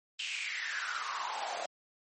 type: noise with high-pass filter sweep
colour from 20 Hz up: pink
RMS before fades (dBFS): -37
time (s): 0.19-1.66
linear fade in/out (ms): 5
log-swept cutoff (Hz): 2900 to 640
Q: 6
effects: MP3 32 kbps